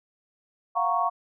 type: chord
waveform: sine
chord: Gb major seventh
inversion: third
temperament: equal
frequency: 698.5 / 740 / 932.3 / 1108.7 Hz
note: F5 / Gb5 / Bb5 / Db6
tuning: 0 / 0 / 0 / 0 cents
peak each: -27 / -30 / -29 / -25 dBFS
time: 0.75-1.1 s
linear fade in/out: 20 ms
effects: none